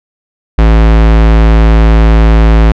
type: tone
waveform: square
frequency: 55 Hz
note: A1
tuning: in tune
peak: -3 dBFS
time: 0.58-2.72 s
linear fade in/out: 5 ms
effects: low-pass 3000 Hz 12 dB/octave